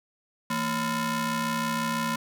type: ring-modulated tone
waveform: sawtooth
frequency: 392 Hz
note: G4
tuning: in tune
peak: -19 dBFS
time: 0.5-2.16 s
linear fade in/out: 5 ms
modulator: 621 Hz
effects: none